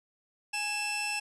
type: tone pair together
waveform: sawtooth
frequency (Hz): 830.6 / 2663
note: G#5 / E7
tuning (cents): 0 / +17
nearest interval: octave + minor sixth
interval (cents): 2017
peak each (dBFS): -33 / -28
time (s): 0.53-1.2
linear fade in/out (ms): 10
effects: resampled to 24000 Hz